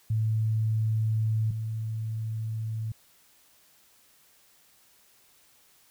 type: tone pair in turn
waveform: sine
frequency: 110 / 110.77 Hz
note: A2 / A2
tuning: 0 / +12 cents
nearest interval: unison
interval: 12 cents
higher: second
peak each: -23 / -29 dBFS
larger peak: first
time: 0.1-1.51 / 1.51-2.92 s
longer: neither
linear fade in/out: 5 ms
effects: white hiss -61 dBFS RMS until 5.9 s